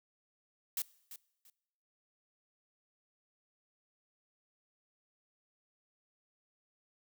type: noise with echo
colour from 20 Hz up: blue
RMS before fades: -35 dBFS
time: 0.77-0.82 s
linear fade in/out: 2 ms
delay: 340 ms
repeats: 2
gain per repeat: -13 dB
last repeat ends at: 1.5 s
effects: noise-tail reverb RT60 0.9 s tail -22 dB re dry